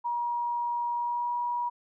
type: tone with pitch glide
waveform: sine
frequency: 954 to 962.9 Hz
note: A#5 to B5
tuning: +40 to -44 cents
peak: -27 dBFS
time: 0.04-1.7 s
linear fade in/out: 20 ms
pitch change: +16 cents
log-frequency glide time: 0.95-1.33 s
effects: none